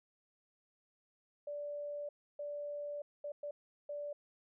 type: tone bursts at uneven times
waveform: sine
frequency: 583 Hz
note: D5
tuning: 13 cents flat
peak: -39 dBFS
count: 5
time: 1.47-2.09 / 2.39-3.02 / 3.24-3.32 / 3.43-3.51 / 3.89-4.13 s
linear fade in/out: 5 ms
effects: none